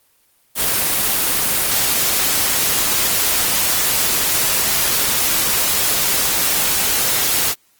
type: noise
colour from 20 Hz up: white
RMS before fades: -17 dBFS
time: 0.55-7.55 s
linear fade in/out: 50 ms
effects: white hiss -58 dBFS RMS until 7.79 s + Opus 24 kbps